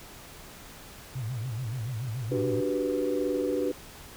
sine tone with vibrato, 119.2 Hz, A#2, 39 cents sharp, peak -30 dBFS, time 1.15-2.61 s, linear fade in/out 10 ms, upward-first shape sine, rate 7 Hz, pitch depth 190 cents each way
sine chord, G major seventh, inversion second, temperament equal, 293.7 / 370 / 392 / 493.9 Hz, D4 / F#4 / G4 / B4, 0 / 0 / 0 / 0 cents, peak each -30 / -31 / -32 / -29 dBFS, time 2.31-3.72 s, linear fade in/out 10 ms
effects tanh soft clip ceiling -17 dBFS + pink hiss -47 dBFS RMS until 4.16 s

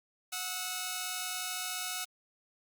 5% pulse tone pair together, 732.8 / 1296 Hz, F#5 / E6, -17 / -30 cents, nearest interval minor seventh, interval 987 cents, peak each -26 dBFS, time 0.32-2.05 s, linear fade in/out 10 ms, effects Opus 48 kbps

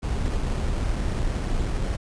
brown noise with sample-and-hold, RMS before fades -25 dBFS, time 0.02-1.97 s, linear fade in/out 20 ms, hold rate 3675 Hz, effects resampled to 22050 Hz

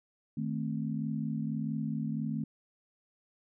sine chord, A diminished, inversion second, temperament equal, 155.56 / 220 / 261.6 Hz, Eb3 / A3 / C4, 0 / 0 / 0 cents, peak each -35 / -34 / -38 dBFS, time 0.37-2.44 s, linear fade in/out 5 ms, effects none

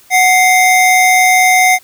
square tone pair together, 739.1 / 2093 Hz, F#5 / C7, -2 / 0 cents, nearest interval octave + tritone, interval 1802 cents, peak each -10 dBFS, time 0.1-1.79 s, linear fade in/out 50 ms, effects white hiss -45 dBFS RMS until 1.83 s

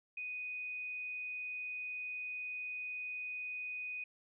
sine tone, 2489 Hz, D#7, in tune, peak -39 dBFS, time 0.17-4.04 s, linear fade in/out 5 ms, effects none

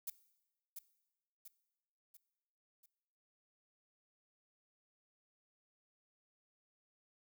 violet noise with echo, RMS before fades -41 dBFS, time 0.07-0.1 s, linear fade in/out 5 ms, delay 690 ms, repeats 4, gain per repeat -6 dB, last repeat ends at 2.86 s, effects noise-tail reverb RT60 1.0 s tail -18 dB re dry

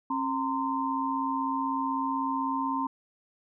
sine tone cluster, 269.8 / 920 / 1036 Hz, C#4 / A#5 / C6, -47 / -23 / -17 cents, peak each -31 dBFS, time 0.1-2.87 s, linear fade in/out 5 ms, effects none

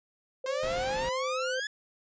sine tone with pitch glide, 523 to 515.5 Hz, C5 to C5, -1 to -26 cents, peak -31 dBFS, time 0.44-1.6 s, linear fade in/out 5 ms, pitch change -25 cents, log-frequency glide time 0.9-1.34 s
sawtooth exponential sweep, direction up, 523.3 to 1729 Hz, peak -28 dBFS, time 0.46-1.67 s, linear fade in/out 2 ms
pink low-pass noise, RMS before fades -40 dBFS, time 0.63-1.09 s, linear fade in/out 0 ms, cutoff 4600 Hz, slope 48 dB/octave
effects resampled to 16000 Hz

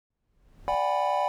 brown noise with exponential growth, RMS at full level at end -42 dBFS, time 0.1-0.75 s, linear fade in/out 5 ms, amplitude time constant 140 ms
triangle chord, G# half-diminished seventh, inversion second, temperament equal with one note detuned, 587.3 / 740 / 810.7 / 987.8 Hz, D5 / F#5 / G#5 / B5, 0 / 0 / -42 / 0 cents, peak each -27 dBFS, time 0.68-1.28 s, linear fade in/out 0 ms
effects none

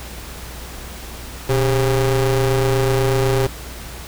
35% pulse ring-modulated tone, 137 Hz, C#3, 20 cents flat, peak -10 dBFS, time 1.49-3.47 s, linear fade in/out 5 ms, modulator 260 Hz, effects added 60 Hz sine -34 dBFS peak until 4.07 s + pink hiss -35 dBFS RMS until 4.07 s

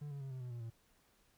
triangle tone with pitch steps, 146.83 / 140.85 / 135.11 / 129.61 / 124.33 / 119.26 / 114.4 Hz, D3 / C#3 / C#3 / C3 / B2 / A#2 / A#2, 0 / +28 / -44 / -16 / +12 / +40 / -32 cents, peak -40 dBFS, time 0.01-0.703 s, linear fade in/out 10 ms, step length 99 ms, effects pink hiss -72 dBFS RMS until 1.37 s

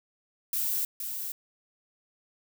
violet noise with echo, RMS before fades -29 dBFS, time 0.53-0.85 s, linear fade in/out 2 ms, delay 470 ms, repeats 1, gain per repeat -6 dB, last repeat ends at 1.32 s, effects none

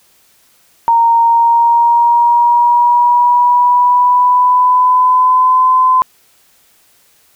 sine tone with pitch glide, 927 to 1022.6 Hz, A#5 to C6, -10 to -40 cents, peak -6 dBFS, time 0.88-6.02 s, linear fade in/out 0 ms, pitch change +170 cents, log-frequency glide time 1.23-5.71 s, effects white hiss -51 dBFS RMS until 7.35 s

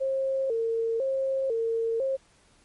sine tone with vibrato, 493.9 Hz, B4, in tune, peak -24 dBFS, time 0-2.17 s, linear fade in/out 20 ms, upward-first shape square, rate 1 Hz, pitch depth 140 cents each way, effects pink hiss -61 dBFS RMS until 2.64 s + MP3 48 kbps

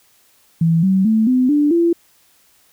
sine tone with pitch steps, 164.81 / 190.41 / 220 / 254.2 / 293.7 / 339.3 Hz, E3 / F#3 / A3 / C4 / D4 / F4, 0 / +50 / 0 / -50 / 0 / -50 cents, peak -11 dBFS, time 0.61-1.93 s, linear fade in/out 5 ms, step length 220 ms, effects white hiss -55 dBFS RMS until 2.72 s

